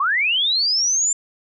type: linear sweep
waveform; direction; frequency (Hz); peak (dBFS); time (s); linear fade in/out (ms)
sine; up; 1046.5 to 7280; -16; 0-1.13; 5
effects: none